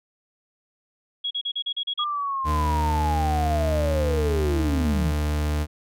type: tone bursts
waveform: sine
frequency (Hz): 3322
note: G#7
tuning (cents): 0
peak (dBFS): -24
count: 8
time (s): 1.24-2.044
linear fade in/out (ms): 10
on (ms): 69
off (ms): 36
type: linear sweep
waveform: sine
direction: down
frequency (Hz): 1215 to 146.83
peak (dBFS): -24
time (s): 1.99-5.12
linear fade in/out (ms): 5
type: tone with pitch glide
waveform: 40% pulse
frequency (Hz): 76.2 to 75.11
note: D#2 to D2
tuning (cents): -36 to +39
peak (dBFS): -21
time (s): 2.44-5.67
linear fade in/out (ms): 50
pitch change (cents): -25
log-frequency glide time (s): 3.85-4.21
effects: none